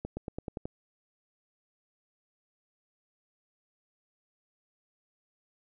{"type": "accelerating click train", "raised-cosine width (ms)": 2, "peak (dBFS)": -22, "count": 7, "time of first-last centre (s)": [0.05, 0.655], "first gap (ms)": 120, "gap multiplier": 0.93, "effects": []}